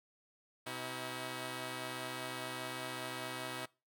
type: tone pair together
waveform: 5% pulse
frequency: 127.6 / 321.5 Hz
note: C3 / E4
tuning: -43 / -43 cents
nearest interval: octave + major third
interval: 1600 cents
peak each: -32 / -31 dBFS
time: 0.66-3.66 s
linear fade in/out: 10 ms
effects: noise-tail reverb RT60 0.3 s tail -23 dB re dry